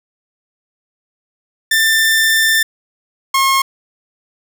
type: tone pair in turn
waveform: sawtooth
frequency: 1784 / 1078.7 Hz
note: A6 / C#6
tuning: +23 / -48 cents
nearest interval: major sixth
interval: 871 cents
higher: first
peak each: -7 dBFS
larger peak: neither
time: 1.71-2.63 / 3.34-3.62 s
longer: first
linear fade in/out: 5 ms
effects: none